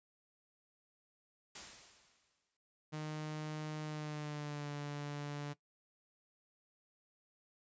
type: noise with exponential decay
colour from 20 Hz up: white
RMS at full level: -46 dBFS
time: 1.55-2.57 s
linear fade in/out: 5 ms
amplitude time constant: 220 ms
type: tone with pitch glide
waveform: sawtooth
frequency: 153.6 to 145.4 Hz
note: D#3 to D3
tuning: -22 to -17 cents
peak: -36 dBFS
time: 2.92-5.54 s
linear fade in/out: 20 ms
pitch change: -95 cents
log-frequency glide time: 3.82-4.71 s
effects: noise-tail reverb RT60 0.1 s tail -17 dB re dry + resampled to 16000 Hz